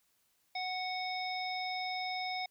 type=harmonic tone; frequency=740 Hz; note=F#5; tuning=in tune; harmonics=1 / 3 / 5 / 7; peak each=-37 / -40 / -44 / -43 dBFS; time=0.55-2.46 s; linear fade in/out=5 ms; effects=white hiss -74 dBFS RMS until 2.5 s